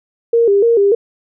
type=tone with vibrato; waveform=sine; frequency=431.8 Hz; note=A4; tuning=33 cents flat; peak=-8 dBFS; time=0.33-0.95 s; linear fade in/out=5 ms; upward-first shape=square; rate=3.4 Hz; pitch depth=130 cents each way; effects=none